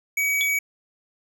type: tone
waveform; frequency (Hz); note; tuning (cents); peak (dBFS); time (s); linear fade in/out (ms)
square; 2268; C#7; +39; -21; 0.17-0.59; 5
type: tone with exponential decay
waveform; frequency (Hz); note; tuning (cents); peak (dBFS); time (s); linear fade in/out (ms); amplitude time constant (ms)
sine; 3417; G#7; +49; -20; 0.41-0.5; 0; 19
effects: none